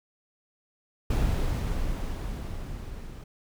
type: noise with level ramp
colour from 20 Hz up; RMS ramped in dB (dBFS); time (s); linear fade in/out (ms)
brown; -24 to -40; 1.1-3.24; 5
effects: none